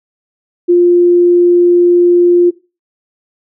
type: tone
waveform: sine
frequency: 350.8 Hz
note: F4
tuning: 8 cents sharp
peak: -4 dBFS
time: 0.68-2.51 s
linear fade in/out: 20 ms
effects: noise-tail reverb RT60 0.3 s tail -19 dB re dry